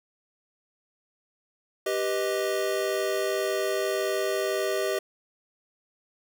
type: chord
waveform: square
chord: G augmented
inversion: none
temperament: equal with one note detuned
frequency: 392 / 493.9 / 625.9 Hz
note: G4 / B4 / D#5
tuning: 0 / 0 / +10 cents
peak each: -29 / -33 / -30 dBFS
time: 1.86-4.99 s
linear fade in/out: 5 ms
effects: none